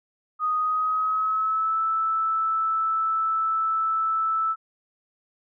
sine tone with pitch glide, 1244.5 to 1315.5 Hz, D#6 to E6, 0 to -4 cents, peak -21 dBFS, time 0.39-4.56 s, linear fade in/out 50 ms, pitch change +96 cents, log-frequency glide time 0.57-1.8 s, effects none

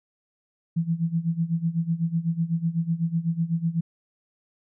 sine tone with tremolo, 166.3 Hz, E3, 16 cents sharp, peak -19 dBFS, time 0.76-3.81 s, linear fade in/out 10 ms, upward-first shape sine, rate 8 Hz, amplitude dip 85%, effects none

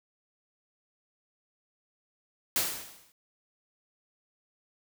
white noise with exponential decay, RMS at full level -25 dBFS, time 2.56-3.12 s, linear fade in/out 1 ms, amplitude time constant 120 ms, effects none

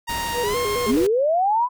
sawtooth tone with pitch glide, 934 to 1066.7 Hz, A#5 to C6, +3 to +33 cents, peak -21 dBFS, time 0.07-0.92 s, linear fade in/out 20 ms, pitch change +230 cents, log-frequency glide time 0.43-0.57 s
pink noise, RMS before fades -32 dBFS, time 0.09-1.07 s, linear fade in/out 5 ms
sine tone with vibrato, 448.5 Hz, A4, 33 cents sharp, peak -22 dBFS, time 0.33-1.09 s, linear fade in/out 50 ms, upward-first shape square, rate 4.7 Hz, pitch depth 140 cents each way
sine linear sweep, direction up, 196 to 1017 Hz, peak -16 dBFS, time 0.86-1.69 s, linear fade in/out 50 ms
effects none

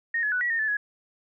sine tone with pitch steps, 1853 / 1702 / 1484 / 1929 / 1832 / 1745 / 1677 Hz, A#6 / G#6 / F#6 / B6 / A#6 / A6 / G#6, -11 / +42 / +5 / -41 / -31 / -15 / +16 cents, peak -23 dBFS, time 0.14-0.77 s, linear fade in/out 5 ms, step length 90 ms, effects none

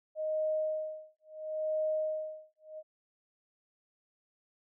sine tone with tremolo, 622.3 Hz, D#5, in tune, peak -28 dBFS, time 0.15-2.83 s, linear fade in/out 50 ms, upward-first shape sine, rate 0.73 Hz, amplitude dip 100%, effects none

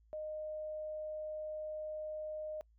sine tone, 616 Hz, D#5, 17 cents flat, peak -39 dBFS, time 0.13-2.61 s, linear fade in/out 0 ms, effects noise-tail reverb RT60 0.1 s tail -26 dB re dry + added 55 Hz sine -64 dBFS peak until 2.78 s

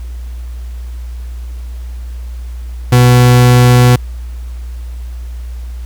40% pulse tone, 123.47 Hz, B2, in tune, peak -3 dBFS, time 2.92-3.96 s, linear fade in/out 5 ms, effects added 60 Hz sine -21 dBFS peak until 5.85 s + pink hiss -44 dBFS RMS until 5.85 s

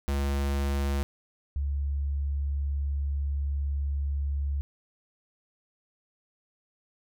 square / sine tone pair in turn, 69.8 / 70.53 Hz, C#2 / C#2, +13 / +31 cents, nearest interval unison, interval 18 cents, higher second, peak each -26 dBFS, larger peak neither, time 0.08-1.03 / 1.56-4.61 s, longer second, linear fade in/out 0 ms, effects none

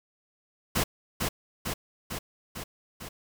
pink noise with echo, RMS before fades -26 dBFS, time 0.75-0.84 s, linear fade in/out 10 ms, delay 450 ms, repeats 5, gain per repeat -3 dB, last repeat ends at 3.09 s, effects none

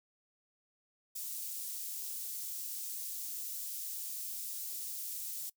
white high-pass noise, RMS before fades -41 dBFS, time 1.15-5.5 s, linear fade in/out 10 ms, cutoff 6600 Hz, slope 12 dB/octave, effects noise-tail reverb RT60 0.1 s tail -22 dB re dry

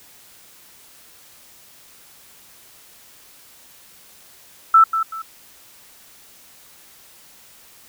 sine tone with echo, 1323 Hz, E6, 6 cents sharp, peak -7 dBFS, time 4.74-4.84 s, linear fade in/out 5 ms, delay 190 ms, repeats 2, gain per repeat -10 dB, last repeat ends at 5.22 s, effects white hiss -48 dBFS RMS until 7.88 s

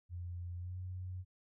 sine tone with pitch glide, 87.9 to 91.63 Hz, F2 to F#2, +12 to -16 cents, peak -40 dBFS, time 0.09-1.25 s, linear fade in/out 50 ms, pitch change +72 cents, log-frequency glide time 0.57-0.77 s, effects none

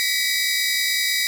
sawtooth tone cluster, 1938 / 2008 / 2278 / 3830 / 4945 Hz, B6 / B6 / C#7 / A#7 / D#8, -33 / +28 / +47 / +46 / -12 cents, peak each -23 dBFS, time 0-1.27 s, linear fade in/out 0 ms, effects none

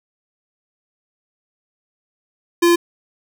square tone, 343.9 Hz, F4, 27 cents flat, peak -11 dBFS, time 2.62-2.76 s, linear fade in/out 10 ms, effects none

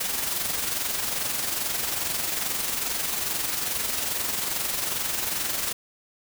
white noise with amplitude modulation, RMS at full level -26 dBFS, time 0-5.73 s, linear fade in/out 10 ms, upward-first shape sine, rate 22.4 Hz, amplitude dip 45%, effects none

